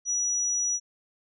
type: tone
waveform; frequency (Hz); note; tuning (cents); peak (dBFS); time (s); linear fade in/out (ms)
sine; 5850; F#8; -21; -24; 0.05-0.8; 50
effects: none